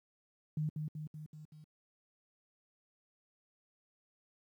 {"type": "tone with echo", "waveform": "sine", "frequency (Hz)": 153.2, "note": "D#3", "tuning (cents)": -27, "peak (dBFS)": -31, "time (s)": [0.57, 0.69], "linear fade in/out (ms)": 2, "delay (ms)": 190, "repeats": 5, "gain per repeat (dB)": -4, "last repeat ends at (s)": 1.64, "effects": ["high-pass 100 Hz 12 dB/octave", "12-bit"]}